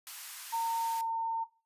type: high-pass noise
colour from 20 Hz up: white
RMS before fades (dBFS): -44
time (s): 0.07-1.01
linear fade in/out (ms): 0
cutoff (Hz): 910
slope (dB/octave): 24
type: tone with pitch glide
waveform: sine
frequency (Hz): 915 to 908.2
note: A#5 to A#5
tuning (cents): -32 to -45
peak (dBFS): -29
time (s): 0.52-1.45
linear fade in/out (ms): 20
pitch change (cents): -13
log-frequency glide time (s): 0.84-1
effects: noise-tail reverb RT60 0.3 s tail -17 dB re dry + resampled to 32000 Hz